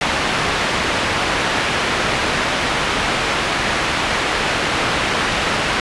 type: low-pass noise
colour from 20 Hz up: white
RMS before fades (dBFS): -19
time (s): 0.01-5.8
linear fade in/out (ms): 2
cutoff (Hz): 2400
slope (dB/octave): 12
effects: resampled to 24000 Hz